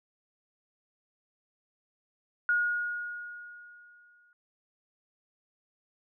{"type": "tone with exponential decay", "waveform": "sine", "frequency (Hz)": 1440, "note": "F#6", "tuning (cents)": -47, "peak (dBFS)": -22, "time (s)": [2.49, 4.33], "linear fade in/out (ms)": 1, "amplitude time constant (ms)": 400, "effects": []}